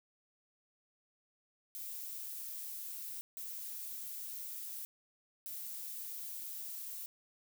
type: noise bursts at uneven times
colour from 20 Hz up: violet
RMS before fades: -44 dBFS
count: 3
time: 1.75-3.21 / 3.37-4.85 / 5.46-7.06 s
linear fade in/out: 0 ms
effects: none